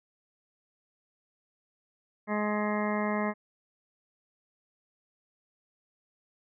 harmonic tone, 210 Hz, G#3, 19 cents sharp, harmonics 1 / 2 / 3 / 4 / 5 / 6 / 8 / 9 / 10, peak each -30 / -36 / -34 / -38 / -36 / -41 / -42 / -41 / -40 dBFS, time 2.27-3.34 s, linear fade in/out 50 ms, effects none

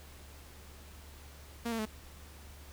sawtooth tone with pitch steps, 234.1 / 226.7 / 216.2 Hz, A#3 / A#3 / A3, +8 / -48 / -30 cents, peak -29 dBFS, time 1.65-1.857 s, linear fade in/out 10 ms, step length 69 ms, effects added 72 Hz sine -51 dBFS peak until 2.72 s + pink hiss -55 dBFS RMS until 2.72 s

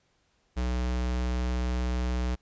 square tone, 61.7 Hz, B1, 1 cent flat, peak -27 dBFS, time 0.56-2.36 s, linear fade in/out 20 ms, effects pink hiss -70 dBFS RMS until 2.41 s + resampled to 16000 Hz

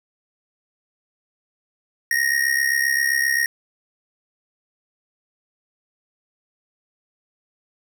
square tone with amplitude modulation, 1866 Hz, A#6, 1 cent sharp, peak -15 dBFS, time 2.11-3.46 s, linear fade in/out 2 ms, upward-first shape sine, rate 67.6 Hz, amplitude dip 75%, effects none

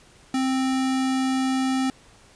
sine tone with sample-and-hold, 262.4 Hz, C4, 5 cents sharp, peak -20 dBFS, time 0.34-1.9 s, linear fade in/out 2 ms, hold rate 1050 Hz, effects pink hiss -53 dBFS RMS until 2.35 s + resampled to 22050 Hz

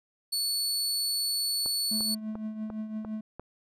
sawtooth tone, 4435 Hz, C#8, in tune, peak -24 dBFS, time 0.32-2.15 s, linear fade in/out 10 ms
click train, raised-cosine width 1 ms, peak -26 dBFS, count 6, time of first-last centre 1.66-3.396 s, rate 2.88 Hz
triangle tone with tremolo, 216.7 Hz, A3, 26 cents flat, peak -28 dBFS, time 1.91-3.21 s, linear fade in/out 5 ms, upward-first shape triangle, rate 5.9 Hz, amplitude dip 65%
effects resampled to 32000 Hz

